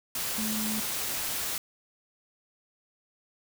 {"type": "tone in noise", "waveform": "sine", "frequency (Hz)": 216.7, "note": "A3", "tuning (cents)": -26, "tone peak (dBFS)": -31, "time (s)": [0.38, 0.8], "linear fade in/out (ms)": 2, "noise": "white", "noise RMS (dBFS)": -32, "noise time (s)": [0.15, 1.58], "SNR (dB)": -2, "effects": []}